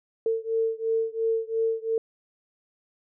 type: beating tone pair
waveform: sine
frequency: 449 / 451.9 Hz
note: A4 / A4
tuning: +35 / +46 cents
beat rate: 2.9 Hz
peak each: -26 / -27 dBFS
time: 0.26-1.98 s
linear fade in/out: 2 ms
effects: none